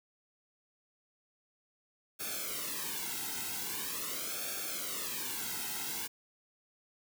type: noise with flanger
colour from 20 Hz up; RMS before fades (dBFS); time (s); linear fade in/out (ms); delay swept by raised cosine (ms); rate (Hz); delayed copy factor
white; -38; 2.19-6.08; 20; 1 to 1.74; 0.43; -0.95
effects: none